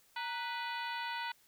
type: harmonic tone with a mistuned harmonic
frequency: 493.9 Hz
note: B4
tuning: in tune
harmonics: 2 / 3 / 4 / 5 / 6 / 7 / 8 / 9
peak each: -39 / -43 / -45 / -47 / -49 / -50 / -51 / -52 dBFS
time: 0.16-1.32 s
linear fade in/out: 5 ms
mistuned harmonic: 2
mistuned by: -96 cents
effects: white hiss -67 dBFS RMS until 1.47 s